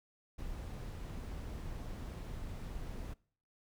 brown noise, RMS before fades -43 dBFS, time 0.38-3.14 s, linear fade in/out 10 ms, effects noise-tail reverb RT60 0.5 s tail -23 dB re dry

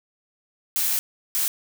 blue noise bursts at uneven times, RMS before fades -23 dBFS, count 2, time 0.76-0.99 / 1.35-1.48 s, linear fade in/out 0 ms, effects none

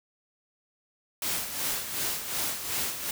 white noise with tremolo, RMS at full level -29 dBFS, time 1.22-3.11 s, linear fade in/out 2 ms, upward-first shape sine, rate 2.7 Hz, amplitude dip 60%, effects none

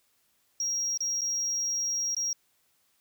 sine tone with dropouts, 5630 Hz, F8, 13 cents sharp, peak -25 dBFS, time 0.6-2.33 s, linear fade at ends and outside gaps 2 ms, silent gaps 0.975-1.005 / 1.21-1.216 / 2.148-2.166 s, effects tanh soft clip ceiling -25 dBFS + white hiss -70 dBFS RMS until 3 s

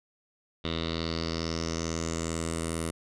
10% pulse tone with low-pass filter sweep, 82.3 Hz, E2, 2 cents flat, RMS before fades -32 dBFS, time 0.64-2.91 s, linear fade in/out 10 ms, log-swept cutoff 3600 to 10000 Hz, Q 5.2, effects none

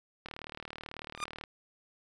click train, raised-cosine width 0.3 ms, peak -25 dBFS, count 46, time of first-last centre 0.26-1.438 s, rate 38.2 Hz
sawtooth tone with exponential growth, 1208 Hz, D6, 48 cents sharp, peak -25 dBFS, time 1.15-1.24 s, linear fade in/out 2 ms, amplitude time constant 18 ms
effects resampled to 24000 Hz

